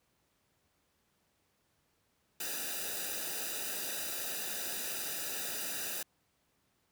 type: noise with comb filter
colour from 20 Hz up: white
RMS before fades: -38 dBFS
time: 2.4-6.03 s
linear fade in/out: 5 ms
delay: 0.92 ms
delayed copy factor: -0.85
effects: pink hiss -75 dBFS RMS until 6.91 s + high-pass 60 Hz 12 dB/octave